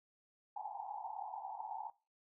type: band-pass noise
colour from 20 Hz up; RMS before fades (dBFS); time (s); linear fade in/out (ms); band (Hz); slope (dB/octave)
white; -45; 0.56-1.9; 2; 760 to 900; 96
effects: noise-tail reverb RT60 0.3 s tail -19 dB re dry